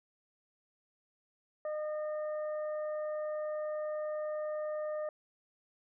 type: harmonic tone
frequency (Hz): 610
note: D#5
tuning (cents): -34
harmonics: 1 / 2 / 3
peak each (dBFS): -34 / -47 / -53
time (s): 1.65-5.09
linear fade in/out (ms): 2
effects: none